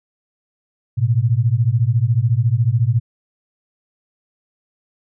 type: beating tone pair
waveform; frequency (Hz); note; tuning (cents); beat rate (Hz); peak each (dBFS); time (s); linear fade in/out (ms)
sine; 110 / 124; A2 / B2; 0 / +7; 14; -16; 0.97-3; 20
effects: none